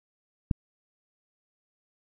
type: click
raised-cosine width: 5 ms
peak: -11 dBFS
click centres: 0.512 s
effects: none